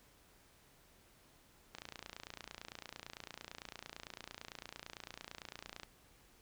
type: click train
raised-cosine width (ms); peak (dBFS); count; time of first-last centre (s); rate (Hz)
0.2; -28; 119; 1.75-5.833; 28.9
effects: pink hiss -66 dBFS RMS until 6.41 s